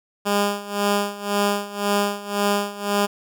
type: tone with tremolo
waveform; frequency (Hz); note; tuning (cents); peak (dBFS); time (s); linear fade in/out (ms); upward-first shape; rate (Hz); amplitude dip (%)
10% pulse; 203.3; G#3; -37; -9; 0.25-3.07; 20; sine; 1.9; 85
effects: none